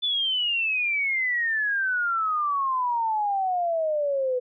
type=exponential sweep; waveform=sine; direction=down; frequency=3507 to 493.9 Hz; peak=-22 dBFS; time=0.02-4.4 s; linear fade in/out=20 ms; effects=none